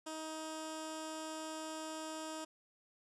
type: tone with low-pass filter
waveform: 15% pulse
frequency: 315.2 Hz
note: D#4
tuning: 23 cents sharp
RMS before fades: -44 dBFS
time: 0.06-2.45 s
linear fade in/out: 10 ms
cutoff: 8300 Hz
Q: 2.6
effects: none